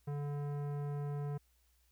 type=tone with tanh clipping; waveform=sine; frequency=144.5 Hz; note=D3; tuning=28 cents flat; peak=-38 dBFS; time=0.07-1.38 s; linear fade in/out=10 ms; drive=16 dB; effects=added 60 Hz sine -70 dBFS peak until 1.91 s + white hiss -75 dBFS RMS until 1.91 s